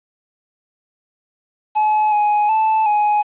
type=tone with pitch steps; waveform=triangle; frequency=854 / 836 / 876 / 837 Hz; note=G#5 / G#5 / A5 / G#5; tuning=+48 / +11 / -8 / +13 cents; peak=-11 dBFS; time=1.75-3.23 s; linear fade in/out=20 ms; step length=370 ms; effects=resampled to 8000 Hz + 8-bit